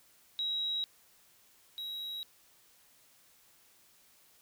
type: tone pair in turn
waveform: sine / triangle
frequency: 3848 / 3848 Hz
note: B7 / B7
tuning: -46 / -46 cents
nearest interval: unison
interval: 0 cents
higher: neither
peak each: -31 / -36 dBFS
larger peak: first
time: 0.39-0.84 / 1.78-2.23 s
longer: neither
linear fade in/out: 0 ms
effects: white hiss -64 dBFS RMS until 4.41 s